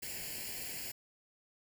white noise with comb filter, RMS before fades -42 dBFS, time 0.02-0.92 s, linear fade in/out 10 ms, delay 0.41 ms, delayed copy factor +0.8, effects none

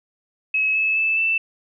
sine tone with pitch steps, 2571 / 2599 / 2628 / 2657 Hz, E7 / E7 / E7 / E7, -44 / -25 / -6 / +13 cents, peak -17 dBFS, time 0.54-1.38 s, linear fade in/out 5 ms, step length 210 ms, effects none

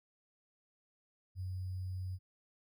sine tone with sample-and-hold, 92.5 Hz, F#2, in tune, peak -37 dBFS, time 1.35-2.19 s, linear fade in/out 50 ms, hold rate 4900 Hz, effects none

